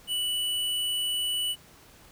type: tone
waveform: square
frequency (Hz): 2960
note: F#7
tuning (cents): 0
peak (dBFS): -27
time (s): 0.07-1.56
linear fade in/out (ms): 50
effects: pink hiss -54 dBFS RMS until 2.11 s